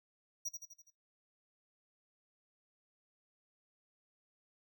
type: tone with echo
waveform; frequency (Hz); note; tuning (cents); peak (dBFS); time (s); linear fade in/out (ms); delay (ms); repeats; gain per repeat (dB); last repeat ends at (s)
square; 5770; F#8; -44; -36; 0.45-0.49; 10; 83; 5; -5; 0.905
effects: noise-tail reverb RT60 0.4 s tail -25 dB re dry